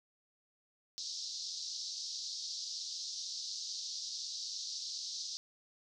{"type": "band-pass noise", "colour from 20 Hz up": "white", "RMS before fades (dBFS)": -42, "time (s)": [0.98, 5.37], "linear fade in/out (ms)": 0, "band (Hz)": [4000, 5900], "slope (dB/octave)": 48, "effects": []}